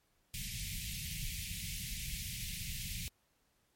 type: band-stop noise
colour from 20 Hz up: pink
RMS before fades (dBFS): -41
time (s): 0.34-3.08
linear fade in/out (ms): 0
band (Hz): 190 to 2100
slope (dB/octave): 48
effects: pink hiss -75 dBFS RMS until 3.75 s + MP3 64 kbps